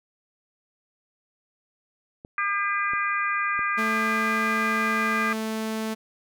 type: clicks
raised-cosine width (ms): 2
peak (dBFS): -27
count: 3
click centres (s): 2.249 / 2.935 / 3.592
type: harmonic tone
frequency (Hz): 402.4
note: G4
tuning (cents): +45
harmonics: 3 / 4 / 5 / 6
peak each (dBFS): -26 / -28 / -30 / -32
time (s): 2.38-5.33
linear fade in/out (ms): 2
type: tone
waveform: sawtooth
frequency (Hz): 220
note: A3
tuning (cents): 0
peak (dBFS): -23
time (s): 3.77-5.95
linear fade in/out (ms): 20
effects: none